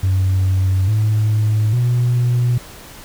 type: tone with pitch steps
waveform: sine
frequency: 94.6 / 107.42 / 121.97 Hz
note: F#2 / A2 / B2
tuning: +39 / -41 / -21 cents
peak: -11 dBFS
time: 0.03-2.58 s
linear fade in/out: 5 ms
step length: 850 ms
effects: tanh soft clip ceiling -10 dBFS + pink hiss -38 dBFS RMS until 3.04 s